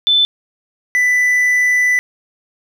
sine / triangle tone pair in turn, 3520 / 1988.1 Hz, A7 / B6, 0 / +11 cents, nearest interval minor seventh, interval 989 cents, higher first, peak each -9 dBFS, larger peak neither, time 0.07-0.25 / 0.95-1.99 s, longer second, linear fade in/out 0 ms, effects none

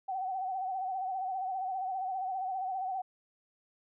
sine tone with vibrato, 756 Hz, F#5, 37 cents sharp, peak -32 dBFS, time 0.08-3.02 s, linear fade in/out 10 ms, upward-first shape sine, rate 15 Hz, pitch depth 59 cents each way, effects none

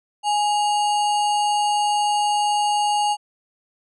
sine tone with sample-and-hold, 831 Hz, G#5, 1 cent sharp, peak -17 dBFS, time 0.23-3.17 s, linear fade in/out 50 ms, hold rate 3675 Hz, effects resampled to 24000 Hz

